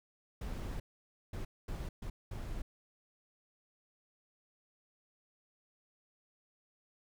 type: noise bursts at uneven times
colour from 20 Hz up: brown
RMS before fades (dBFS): -40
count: 5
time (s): 0.41-0.8 / 1.33-1.45 / 1.68-1.89 / 2.02-2.1 / 2.31-2.62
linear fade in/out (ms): 5
effects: none